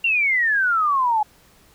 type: exponential sweep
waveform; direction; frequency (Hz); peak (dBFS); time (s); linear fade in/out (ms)
sine; down; 2794 to 830.6; -16; 0.04-1.23; 5
effects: pink hiss -54 dBFS RMS until 1.74 s